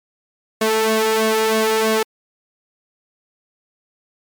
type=tone with flanger; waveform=sawtooth; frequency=220 Hz; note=A3; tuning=in tune; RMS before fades=-17 dBFS; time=0.61-2.03 s; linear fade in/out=5 ms; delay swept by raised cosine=1.8 to 2.43 ms; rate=3.1 Hz; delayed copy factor=+0.85; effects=MP3 96 kbps